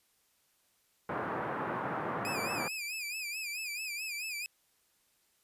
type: band-pass noise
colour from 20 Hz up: white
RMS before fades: -36 dBFS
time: 1.09-2.68 s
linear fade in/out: 2 ms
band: 110 to 1400 Hz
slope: 24 dB/octave
type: tone with vibrato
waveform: sawtooth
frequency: 2465 Hz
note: D#7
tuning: 17 cents flat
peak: -33 dBFS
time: 2.25-4.46 s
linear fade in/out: 0 ms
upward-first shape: sine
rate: 4.6 Hz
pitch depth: 110 cents each way
effects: white hiss -72 dBFS RMS until 5.43 s + resampled to 32000 Hz